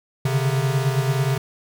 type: tone cluster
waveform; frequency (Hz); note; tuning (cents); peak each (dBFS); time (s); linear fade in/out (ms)
square; 131.6 / 141.1 / 149.2; C3 / C#3 / D3; +10 / +31 / +28; -21 / -26 / -28; 0.25-1.38; 5
effects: none